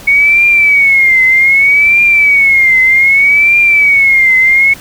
sine tone with vibrato, 2217 Hz, C#7, in tune, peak -4 dBFS, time 0.07-4.74 s, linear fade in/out 10 ms, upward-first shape triangle, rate 0.64 Hz, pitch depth 140 cents each way, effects pink hiss -32 dBFS RMS until 4.8 s

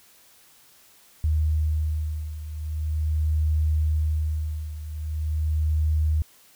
sine beating tone pair, 77.2 / 77.62 Hz, D#2 / D#2, -13 / -4 cents, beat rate 0.42 Hz, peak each -23 / -27 dBFS, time 1.24-6.22 s, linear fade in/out 0 ms, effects white hiss -55 dBFS RMS until 6.55 s

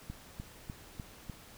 click train, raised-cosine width 5 ms, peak -28 dBFS, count 5, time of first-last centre 0.1-1.298 s, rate 3.34 Hz, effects pink hiss -54 dBFS RMS until 1.57 s

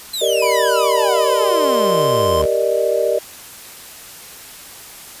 sawtooth exponential sweep, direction down, 4170 to 69.3 Hz, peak -18 dBFS, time 0.13-2.46 s, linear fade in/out 10 ms
sine chord, Eb major seventh, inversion first, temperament equal, 392 / 466.2 / 587.3 / 622.3 Hz, G4 / Bb4 / D5 / Eb5, 0 / 0 / 0 / 0 cents, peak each -22 / -19 / -19 / -20 dBFS, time 0.21-3.19 s, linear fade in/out 10 ms
square tone with pitch glide, 990 to 1042.8 Hz, B5 to C6, +4 to -6 cents, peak -20 dBFS, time 0.42-2.42 s, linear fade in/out 5 ms, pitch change +90 cents, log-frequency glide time 1.04-1.67 s
effects white hiss -37 dBFS RMS until 5.2 s + resampled to 32000 Hz

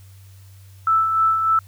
sine tone with tremolo, 1318.5 Hz, E6, in tune, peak -13 dBFS, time 0.87-1.59 s, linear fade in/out 2 ms, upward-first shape sine, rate 3.3 Hz, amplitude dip 45%, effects added 96 Hz sine -42 dBFS peak until 1.67 s + white hiss -55 dBFS RMS until 1.67 s

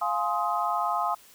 sine chord, F minor seventh, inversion none, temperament just, 698.5 / 838.1 / 1047.7 / 1257.2 Hz, F5 / Ab5 / C6 / Eb6, 0 / +16 / +2 / +18 cents, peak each -30 / -30 / -30 / -29 dBFS, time 0.01-1.15 s, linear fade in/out 10 ms, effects white hiss -54 dBFS RMS until 1.34 s

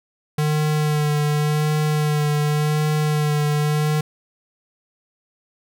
square tone with vibrato, 150.5 Hz, D3, 43 cents sharp, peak -18 dBFS, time 0.38-4.01 s, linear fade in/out 5 ms, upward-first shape sine, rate 0.89 Hz, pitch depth 22 cents each way, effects none

